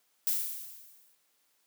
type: noise with exponential decay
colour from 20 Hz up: violet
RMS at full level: -27 dBFS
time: 0.27-1.15 s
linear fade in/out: 0 ms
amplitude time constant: 190 ms
effects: white hiss -72 dBFS RMS until 1.66 s + high-pass 200 Hz 12 dB/octave